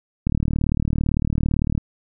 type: click train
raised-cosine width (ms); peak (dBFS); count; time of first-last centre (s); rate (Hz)
5; -8; 58; 0.27-1.778; 37.8
effects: none